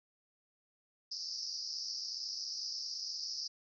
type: band-pass noise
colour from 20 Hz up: pink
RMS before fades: -41 dBFS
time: 1.11-3.48 s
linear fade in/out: 10 ms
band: 4800 to 5500 Hz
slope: 96 dB/octave
effects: none